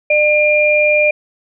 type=tone pair together; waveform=sine; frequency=600 / 2400 Hz; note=D5 / D7; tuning=+37 / +37 cents; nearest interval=2 octaves; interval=2400 cents; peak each=-12 dBFS; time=0.1-1.11 s; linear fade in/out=5 ms; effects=none